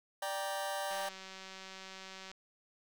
sawtooth chord, G minor, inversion second, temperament just, 588 / 784 / 940.8 Hz, D5 / G5 / Bb5, +2 / 0 / +16 cents, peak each -35 / -35 / -40 dBFS, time 0.22-1.09 s, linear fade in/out 5 ms
click train, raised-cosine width 0.2 ms, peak -31 dBFS, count 268, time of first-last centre 0.91-2.315 s, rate 190 Hz
effects none

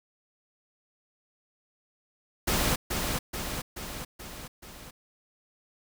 pink noise with echo, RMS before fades -26 dBFS, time 2.47-2.76 s, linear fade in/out 10 ms, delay 430 ms, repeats 5, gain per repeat -4 dB, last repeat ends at 4.91 s, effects none

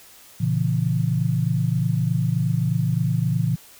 sine chord, A# diminished, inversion none, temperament just, 116.54 / 139.85 / 167.82 Hz, A#2 / C#3 / E3, 0 / +16 / +31 cents, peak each -23 dBFS, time 0.4-3.56 s, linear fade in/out 10 ms, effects white hiss -48 dBFS RMS until 3.79 s

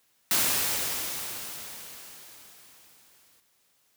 white noise with exponential decay, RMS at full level -23 dBFS, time 0.31-3.4 s, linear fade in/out 1 ms, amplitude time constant 670 ms, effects white hiss -68 dBFS RMS until 3.96 s + high-pass 60 Hz 12 dB/octave

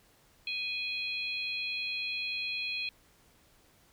harmonic tone, 830.6 Hz, G#5, in tune, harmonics 3 / 4 / 5, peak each -34 / -40 / -39 dBFS, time 0.47-2.89 s, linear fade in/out 2 ms, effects pink hiss -64 dBFS RMS until 3.92 s

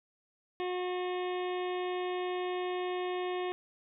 harmonic tone, 362.3 Hz, F#4, 36 cents flat, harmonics 1 / 2 / 3 / 5 / 6 / 7 / 8 / 9 / 10, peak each -33 / -39 / -43 / -47 / -49 / -50 / -51 / -52 / -53 dBFS, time 0.6-3.52 s, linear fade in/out 0 ms, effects none

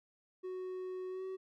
triangle tone with pitch glide, 370 to 378 Hz, F#4 to F#4, 0 to +37 cents, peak -37 dBFS, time 0.43-1.37 s, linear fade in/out 20 ms, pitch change +37 cents, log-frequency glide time 1.09-1.24 s, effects none

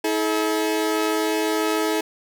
sawtooth tone pair together, 321.3 / 428.9 Hz, E4 / A4, -44 / -44 cents, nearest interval perfect fourth, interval 500 cents, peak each -19 dBFS, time 0.04-2.01 s, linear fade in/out 5 ms, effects none

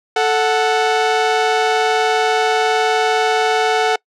sawtooth tone pair together, 439.4 / 739 Hz, A4 / F#5, -2 / -2 cents, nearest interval major sixth, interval 900 cents, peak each -12 dBFS, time 0.16-3.96 s, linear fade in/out 5 ms, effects noise-tail reverb RT60 0.1 s tail -25 dB re dry + low-pass 5000 Hz 12 dB/octave

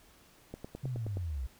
click train, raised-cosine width 2 ms, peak -27 dBFS, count 7, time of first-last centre 0.54-1.171 s, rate 9.51 Hz
sine linear sweep, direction down, 136.3 to 58.3 Hz, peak -33 dBFS, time 0.83-1.47 s, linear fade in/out 10 ms
effects pink hiss -61 dBFS RMS until 1.59 s

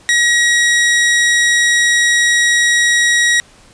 sawtooth tone, 1903 Hz, A#6, 35 cents sharp, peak -6 dBFS, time 0.09-3.4 s, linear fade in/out 0 ms, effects pink hiss -45 dBFS RMS until 3.73 s + resampled to 22050 Hz

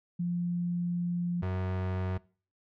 sine / 35% pulse tone pair in turn, 174.61 / 92.76 Hz, F3 / F#2, 0 / +5 cents, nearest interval major seventh, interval 1095 cents, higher first, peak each -28 dBFS, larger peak neither, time 0.19-1.42 / 1.42-2.18 s, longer first, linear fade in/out 10 ms, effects noise-tail reverb RT60 0.4 s tail -22 dB re dry + low-pass 2000 Hz 12 dB/octave

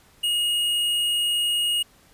triangle tone with tanh clipping, 2871 Hz, F7, 47 cents sharp, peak -22 dBFS, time 0.23-1.83 s, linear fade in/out 10 ms, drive 17 dB, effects pink hiss -56 dBFS RMS until 2.13 s + resampled to 32000 Hz

